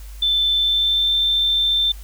sine tone with pitch glide, 3532 to 3563 Hz, A7 to A7, +6 to +21 cents, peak -15 dBFS, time 0.22-1.92 s, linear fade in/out 5 ms, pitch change +15 cents, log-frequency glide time 0.53-1.15 s, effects added 50 Hz sine -33 dBFS peak until 2.03 s + white hiss -47 dBFS RMS until 2.03 s

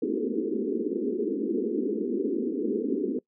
white band-pass noise, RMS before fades -28 dBFS, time 0.02-3.19 s, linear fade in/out 5 ms, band 210 to 450 Hz, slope 96 dB/octave, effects noise-tail reverb RT60 0.1 s tail -22 dB re dry

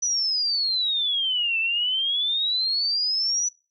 sine exponential two-way sweep, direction down then up, 5970 to 2637 to 5970 Hz, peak -21 dBFS, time 0.02-3.49 s, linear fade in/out 10 ms, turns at 1.59 s, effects noise-tail reverb RT60 0.3 s tail -23 dB re dry

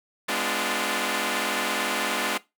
5% pulse chord, G# diminished seventh, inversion none, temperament equal with one note detuned, 207.7 / 252.4 / 293.7 / 349.2 Hz, G#3 / B3 / D4 / F4, 0 / +38 / 0 / 0 cents, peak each -19 dBFS, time 0.28-2.38 s, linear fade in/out 10 ms, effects noise-tail reverb RT60 0.2 s tail -18 dB re dry

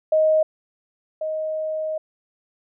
sine tone pair in turn, 626 / 626 Hz, D#5 / D#5, +10 / +10 cents, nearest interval unison, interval 0 cents, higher neither, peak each -14 / -23 dBFS, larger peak first, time 0.12-0.43 / 1.21-1.98 s, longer second, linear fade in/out 5 ms, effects none

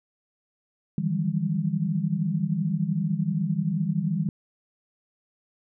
sine tone cluster, 153.8 / 166.8 / 189.4 / 199.7 Hz, D#3 / E3 / F#3 / G3, -20 / +21 / +41 / +32 cents, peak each -28 / -27 / -34 / -28 dBFS, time 0.98-4.29 s, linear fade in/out 2 ms, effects none

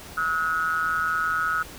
triangle ring-modulated tone, 82.41 Hz, E2, in tune, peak -17 dBFS, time 0.17-1.63 s, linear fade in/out 10 ms, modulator 1370 Hz, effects pink hiss -42 dBFS RMS until 1.78 s

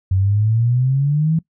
sine exponential sweep, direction up, 92.5 to 164.81 Hz, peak -13 dBFS, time 0.11-1.39 s, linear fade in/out 5 ms, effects noise-tail reverb RT60 0.1 s tail -21 dB re dry

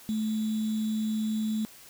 sine tone with sample-and-hold, 217.5 Hz, A3, 20 cents flat, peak -26 dBFS, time 0.09-1.65 s, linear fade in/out 0 ms, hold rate 3675 Hz, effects white hiss -51 dBFS RMS until 1.89 s

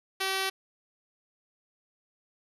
5% pulse tone with low-pass filter, 383.8 Hz, G4, 37 cents flat, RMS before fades -30 dBFS, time 0.2-0.5 s, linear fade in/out 10 ms, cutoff 11000 Hz, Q 0.86, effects none

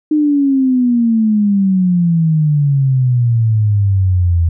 sine exponential sweep, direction down, 307.7 to 82.41 Hz, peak -9 dBFS, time 0.11-4.49 s, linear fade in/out 5 ms, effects none

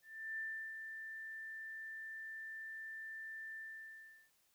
sine tone with ADSR envelope, 1778 Hz, A6, 18 cents sharp, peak -39 dBFS, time 0.02-4.31 s, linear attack 360 ms, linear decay 350 ms, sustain -6 dB, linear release 750 ms, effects white hiss -75 dBFS RMS until 4.54 s

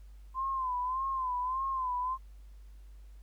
sine tone with vibrato, 1032 Hz, C6, 24 cents flat, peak -30 dBFS, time 0.34-2.18 s, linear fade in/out 50 ms, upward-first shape sine, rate 1.7 Hz, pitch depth 77 cents each way, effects added 50 Hz sine -48 dBFS peak until 3.22 s + pink hiss -70 dBFS RMS until 3.22 s

